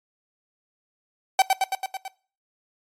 45% pulse tone with echo, 768 Hz, G5, 36 cents flat, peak -13 dBFS, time 1.39-1.42 s, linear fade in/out 2 ms, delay 110 ms, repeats 6, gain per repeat -3 dB, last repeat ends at 2.08 s, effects noise-tail reverb RT60 0.4 s tail -21 dB re dry + MP3 64 kbps

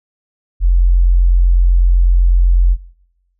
sine tone, 44 Hz, F1, 14 cents sharp, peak -7 dBFS, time 0.6-2.77 s, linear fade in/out 50 ms, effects noise-tail reverb RT60 1.0 s tail -23 dB re dry

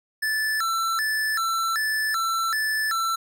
square tone with vibrato, 1530 Hz, G6, 42 cents flat, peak -23 dBFS, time 0.22-3.16 s, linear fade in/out 10 ms, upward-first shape square, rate 1.3 Hz, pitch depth 230 cents each way, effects none

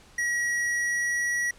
square tone with pitch glide, 1914 to 1926.2 Hz, A#6 to B6, +45 to -44 cents, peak -25 dBFS, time 0.18-1.51 s, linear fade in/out 5 ms, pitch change +11 cents, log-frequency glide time 0.65-1.36 s, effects pink hiss -54 dBFS RMS until 1.58 s + low-pass 9000 Hz 12 dB/octave

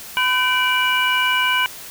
sine tone cluster, 1007 / 1529 / 2342 / 2926 Hz, B5 / G6 / D7 / F#7, +33 / -44 / -5 / -20 cents, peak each -21 dBFS, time 0.17-1.66 s, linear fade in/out 0 ms, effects white hiss -36 dBFS RMS until 1.9 s

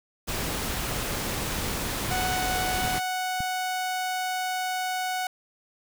pink noise, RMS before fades -30 dBFS, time 0.27-3 s, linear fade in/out 20 ms
clicks, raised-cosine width 5 ms, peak -22 dBFS, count 5, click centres 1.588 / 1.714 / 2.095 / 2.851 / 3.405 s
sawtooth tone, 740 Hz, F#5, in tune, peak -23 dBFS, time 2.11-5.27 s, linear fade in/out 2 ms
effects none

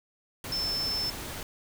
sine tone in noise, 5290 Hz, E8, 5 cents sharp, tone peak -28 dBFS, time 0.52-1.1 s, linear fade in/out 2 ms, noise pink, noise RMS -38 dBFS, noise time 0.44-1.43 s, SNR +7 dB, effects none

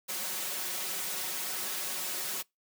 white noise with comb filter, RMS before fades -35 dBFS, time 0.08-2.43 s, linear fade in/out 20 ms, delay 5.4 ms, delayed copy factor +0.95, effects noise-tail reverb RT60 0.2 s tail -26 dB re dry + high-pass 200 Hz 12 dB/octave

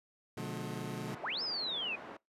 25% pulse chord, B diminished seventh, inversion none, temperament just, 123.47 / 148.16 / 177.8 / 213.4 Hz, B2 / D3 / F3 / Ab3, 0 / +16 / +31 / +47 cents, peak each -40 dBFS, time 0.37-1.15 s, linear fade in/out 5 ms
pink band-pass noise, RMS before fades -48 dBFS, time 1.07-2.17 s, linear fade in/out 5 ms, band 290 to 1500 Hz, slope 12 dB/octave
sine linear two-way sweep, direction up then down, 427.2 to 5274 to 2412 Hz, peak -34 dBFS, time 1.23-1.96 s, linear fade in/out 10 ms, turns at 1.42 s
effects noise-tail reverb RT60 0.2 s tail -24 dB re dry + resampled to 32000 Hz

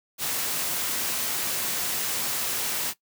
white noise, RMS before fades -28 dBFS, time 0.18-2.94 s, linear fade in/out 50 ms, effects noise-tail reverb RT60 0.1 s tail -18 dB re dry + high-pass 100 Hz 12 dB/octave

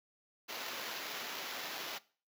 white noise with sample-and-hold, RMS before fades -42 dBFS, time 0.48-1.99 s, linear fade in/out 20 ms, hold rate 8820 Hz, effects noise-tail reverb RT60 0.4 s tail -20 dB re dry + high-pass 300 Hz 12 dB/octave

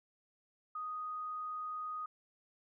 sine tone, 1244.5 Hz, D#6, in tune, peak -38 dBFS, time 0.75-2.06 s, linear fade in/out 5 ms, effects none

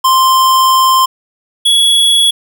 square tone pair in turn, 1046.5 / 3365 Hz, C6 / G#7, 0 / +22 cents, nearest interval octave + minor sixth, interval 2022 cents, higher second, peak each -7 dBFS, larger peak neither, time 0.04-1.06 / 1.65-2.31 s, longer first, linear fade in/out 10 ms, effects none

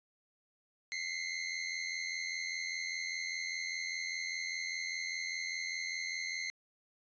sawtooth tone pair together, 2040 / 2125 Hz, C7 / C7, -44 / +26 cents, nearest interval minor second, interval 70 cents, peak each -36 / -35 dBFS, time 0.92-6.5 s, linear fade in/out 0 ms, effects resampled to 16000 Hz

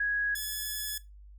sine / 5% pulse tone pair in turn, 1661.2 / 1708.9 Hz, G#6 / G#6, 0 / +49 cents, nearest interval unison, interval 49 cents, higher second, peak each -26 / -22 dBFS, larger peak second, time 0-0.35 / 0.35-0.98 s, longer second, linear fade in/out 5 ms, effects noise-tail reverb RT60 0.2 s tail -19 dB re dry + added 50 Hz sine -48 dBFS peak until 1.38 s

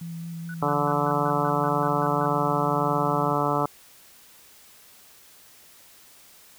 sine tone with vibrato, 167.1 Hz, E3, 24 cents sharp, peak -32 dBFS, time 0.01-3.33 s, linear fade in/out 5 ms, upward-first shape square, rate 4.7 Hz, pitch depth 12 cents each way
sine tone bursts, 1480 Hz, F#6, in tune, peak -37 dBFS, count 10, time 0.49-2.26 s, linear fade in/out 2 ms, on 51 ms, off 140 ms
harmonic tone, 145.3 Hz, D3, 18 cents flat, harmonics 1 / 2 / 3 / 4 / 5 / 6 / 7 / 8 / 9, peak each -30 / -30 / -30 / -30 / -30 / -30 / -30 / -30 / -30 dBFS, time 0.62-3.66 s, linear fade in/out 5 ms
effects white hiss -52 dBFS RMS until 6.58 s

